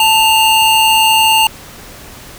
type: tone pair together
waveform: square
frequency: 884.4 / 2811 Hz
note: A5 / F7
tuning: +9 / +11 cents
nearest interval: octave + minor sixth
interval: 2002 cents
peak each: -11 dBFS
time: 0-1.47 s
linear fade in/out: 2 ms
effects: pink hiss -34 dBFS RMS until 2.38 s